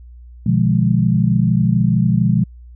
sine chord, B diminished seventh, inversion none, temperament equal with one note detuned, 123.47 / 150.18 / 174.61 / 207.7 Hz, B2 / D3 / F3 / Ab3, 0 / +39 / 0 / 0 cents, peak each -16 / -21 / -16 / -18 dBFS, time 0.46-2.44 s, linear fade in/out 5 ms, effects added 60 Hz sine -36 dBFS peak until 2.75 s

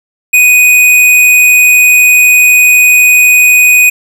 square tone, 2488 Hz, D#7, 1 cent flat, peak -3 dBFS, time 0.33-3.9 s, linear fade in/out 10 ms, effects none

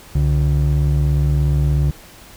triangle ring-modulated tone, 105.1 Hz, G#2, 21 cents sharp, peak -8 dBFS, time 0.15-1.91 s, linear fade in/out 5 ms, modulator 38.5 Hz, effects pink hiss -42 dBFS RMS until 2.36 s

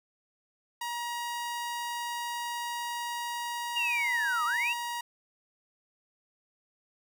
sawtooth tone, 951 Hz, A#5, 34 cents sharp, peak -29 dBFS, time 0.81-5.01 s, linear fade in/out 5 ms
sine linear two-way sweep, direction down then up, 2882 to 1171 to 2882 Hz, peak -27 dBFS, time 3.75-4.74 s, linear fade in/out 20 ms, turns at 4.45 s
effects none

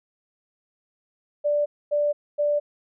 sine tone bursts, 587.3 Hz, D5, in tune, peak -19 dBFS, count 3, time 1.44-2.6 s, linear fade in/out 20 ms, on 220 ms, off 250 ms, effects none

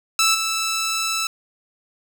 10% pulse tone with level steps, 1318.5 Hz, E6, in tune, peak -7 / -13 dBFS, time 0.19-1.27 s, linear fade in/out 2 ms, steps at 0.34 s, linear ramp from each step 10 ms, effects none

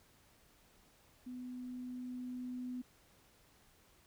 sine tone with level ramp, 250 Hz, B3, 21 cents sharp, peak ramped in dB -43 to -39 dBFS, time 1.26-2.82 s, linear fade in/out 10 ms, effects pink hiss -67 dBFS RMS until 4.06 s

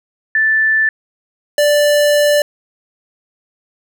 sine / square tone pair in turn, 1760 / 587.3 Hz, A6 / D5, 0 / 0 cents, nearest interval octave + perfect fifth, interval 1900 cents, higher first, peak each -10 dBFS, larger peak neither, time 0.35-0.89 / 1.58-2.42 s, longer second, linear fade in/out 2 ms, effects none

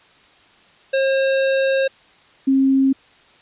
square / sine tone pair in turn, 537 / 268.5 Hz, C5 / C4, +45 / +45 cents, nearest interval octave, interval 1200 cents, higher first, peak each -16 / -12 dBFS, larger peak second, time 0.93-1.88 / 2.47-2.93 s, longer first, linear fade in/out 10 ms, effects white hiss -51 dBFS RMS until 3.41 s + resampled to 8000 Hz

